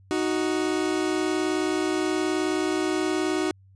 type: tone pair together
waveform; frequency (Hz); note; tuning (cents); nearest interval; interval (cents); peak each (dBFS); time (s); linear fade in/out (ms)
40% pulse; 311.1 / 370; D#4 / F#4; 0 / 0; minor third; 300; -25; 0.11-3.51; 0
effects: added 96 Hz sine -51 dBFS peak until 3.75 s + resampled to 22050 Hz